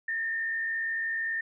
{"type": "tone with frequency modulation", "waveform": "sine", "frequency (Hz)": 1814, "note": "A#6", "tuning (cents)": -48, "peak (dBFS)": -28, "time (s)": [0.08, 1.41], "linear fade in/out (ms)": 5, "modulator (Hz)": 65.6, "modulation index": 0.56, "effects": []}